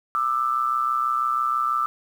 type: tone pair together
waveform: sine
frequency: 1193.9 / 1320 Hz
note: D6 / E6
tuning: +28 / +2 cents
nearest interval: major second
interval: 174 cents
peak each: -23 dBFS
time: 0.15-1.86 s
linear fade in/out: 0 ms
effects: 8-bit